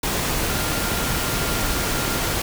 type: tone in noise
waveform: sine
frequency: 1396.9 Hz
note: F6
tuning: in tune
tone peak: -33 dBFS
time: 0.49-2.34 s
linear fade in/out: 5 ms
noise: pink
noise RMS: -23 dBFS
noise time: 0.03-2.42 s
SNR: -13 dB
effects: none